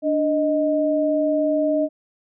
sine tone pair together, 294.4 / 622.3 Hz, D4 / D#5, +4 / 0 cents, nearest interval octave + minor second, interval 1296 cents, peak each -21 / -19 dBFS, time 0.02-1.89 s, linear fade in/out 50 ms, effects none

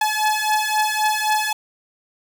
sawtooth beating tone pair, 854 / 857.8 Hz, G#5 / A5, +48 / -44 cents, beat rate 3.8 Hz, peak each -17 dBFS, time 0.01-1.53 s, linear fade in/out 5 ms, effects none

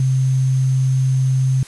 sine tone with sample-and-hold, 131 Hz, C3, 2 cents sharp, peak -13 dBFS, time 0-1.63 s, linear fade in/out 2 ms, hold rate 6300 Hz, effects white hiss -41 dBFS RMS until 1.67 s + resampled to 24000 Hz

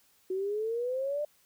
sine exponential sweep, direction up, 368.7 to 603 Hz, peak -29 dBFS, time 0.3-1.25 s, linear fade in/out 5 ms, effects white hiss -66 dBFS RMS until 1.45 s

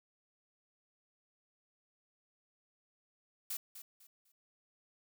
blue noise with echo, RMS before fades -39 dBFS, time 3.5-3.57 s, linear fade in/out 5 ms, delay 250 ms, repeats 3, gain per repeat -11 dB, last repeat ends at 4.32 s, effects none

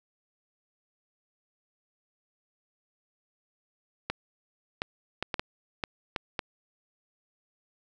clicks, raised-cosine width 0.3 ms, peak -13 dBFS, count 8, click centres 4.1 / 4.819 / 5.226 / 5.342 / 5.395 / 5.838 / 6.162 / 6.392 s, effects none

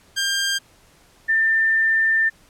15% pulse / sine tone pair in turn, 1596 / 1791.4 Hz, G6 / A6, +31 / +31 cents, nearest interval major second, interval 200 cents, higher second, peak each -13 / -15 dBFS, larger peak first, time 0.16-0.59 / 1.28-2.3 s, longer second, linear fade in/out 20 ms, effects pink hiss -54 dBFS RMS until 2.49 s + low-pass 12000 Hz 12 dB/octave

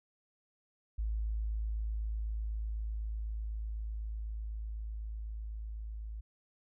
sine tone with level ramp, 54 Hz, A1, 32 cents flat, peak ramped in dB -31 to -39 dBFS, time 0.98-6.21 s, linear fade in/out 10 ms, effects none

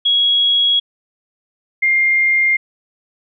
sine tone pair in turn, 3322 / 2113 Hz, G#7 / C7, 0 / +16 cents, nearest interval minor sixth, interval 784 cents, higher first, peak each -11 dBFS, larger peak neither, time 0.05-0.8 / 1.82-2.57 s, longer neither, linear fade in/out 10 ms, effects none

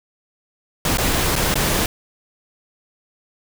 pink noise with dropouts, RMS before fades -19 dBFS, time 0.85-1.86 s, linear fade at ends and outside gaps 2 ms, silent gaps 0.973-0.983 / 1.356-1.361 / 1.542-1.555 s, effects none

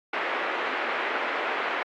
white band-pass noise, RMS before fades -29 dBFS, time 0.13-1.83 s, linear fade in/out 5 ms, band 340 to 2200 Hz, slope 24 dB/octave, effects AAC 48 kbps

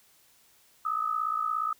sine tone pair together, 1227.9 / 1285 Hz, D#6 / E6, -23 / -45 cents, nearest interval minor second, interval 78 cents, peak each -30 / -29 dBFS, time 0.85-1.73 s, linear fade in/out 5 ms, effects white hiss -62 dBFS RMS until 1.79 s

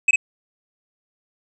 triangle tone with echo, 2548 Hz, D#7, 41 cents sharp, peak -10 dBFS, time 0.08-0.11 s, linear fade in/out 5 ms, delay 50 ms, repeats 1, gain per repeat -2 dB, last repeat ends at 0.16 s, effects resampled to 22050 Hz

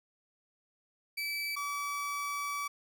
30% pulse tone pair in turn, 2308 / 1148 Hz, D7 / D6, -31 / -40 cents, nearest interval octave, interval 1209 cents, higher first, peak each -31 / -31 dBFS, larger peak neither, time 1.17-1.56 / 1.56-2.68 s, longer second, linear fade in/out 10 ms, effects none

